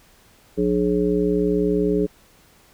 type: harmonic tone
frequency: 60 Hz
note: B1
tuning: 49 cents flat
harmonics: 1 / 3 / 5 / 7 / 9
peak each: -31 / -23 / -23 / -20 / -31 dBFS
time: 0.57-2.07 s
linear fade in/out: 20 ms
effects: pink hiss -54 dBFS RMS until 2.73 s